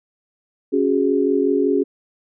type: chord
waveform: sine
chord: C# suspended fourth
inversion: none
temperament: equal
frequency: 277.2 / 370 / 415.3 Hz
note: C#4 / F#4 / G#4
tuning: 0 / 0 / 0 cents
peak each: -19 / -20 / -19 dBFS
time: 0.72-1.84 s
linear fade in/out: 20 ms
effects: none